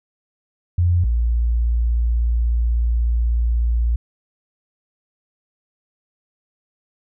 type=tone pair in turn; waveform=sine; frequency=87.31 / 58.19 Hz; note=F2 / A#1; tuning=0 / -2 cents; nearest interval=perfect fifth; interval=702 cents; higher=first; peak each=-13 / -15 dBFS; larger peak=first; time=0.78-1.04 / 1.04-3.96 s; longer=second; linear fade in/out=5 ms; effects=none